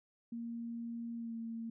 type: tone with pitch glide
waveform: sine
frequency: 233.1 to 228.3 Hz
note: A#3 to A#3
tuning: 0 to -36 cents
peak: -39 dBFS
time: 0.32-1.7 s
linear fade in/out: 5 ms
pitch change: -36 cents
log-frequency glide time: 1.16-1.35 s
effects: none